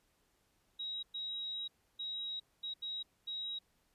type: tone bursts at uneven times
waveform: sine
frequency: 3826 Hz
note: A#7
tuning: 44 cents sharp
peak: -38 dBFS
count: 6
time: 0.79-1.03 / 1.14-1.68 / 1.99-2.4 / 2.63-2.74 / 2.82-3.03 / 3.27-3.59 s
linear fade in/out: 10 ms
effects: pink hiss -75 dBFS RMS until 3.94 s + resampled to 32000 Hz